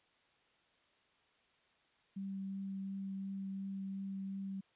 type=tone with vibrato; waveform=sine; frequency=194.3 Hz; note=G3; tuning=15 cents flat; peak=-39 dBFS; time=2.16-4.61 s; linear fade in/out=10 ms; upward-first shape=triangle; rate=2.8 Hz; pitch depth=10 cents each way; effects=white hiss -72 dBFS RMS until 4.75 s + resampled to 8000 Hz